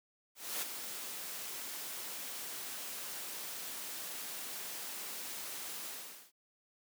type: noise with ADSR envelope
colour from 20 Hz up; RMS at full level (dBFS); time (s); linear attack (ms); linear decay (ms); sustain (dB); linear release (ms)
white; -36; 0.35-6.32; 270; 16; -7; 450
effects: high-pass 200 Hz 12 dB/octave